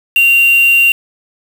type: tone with quantisation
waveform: sine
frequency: 2766 Hz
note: F7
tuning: 17 cents flat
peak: -6 dBFS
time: 0.16-0.92 s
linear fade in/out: 2 ms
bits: 3
effects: none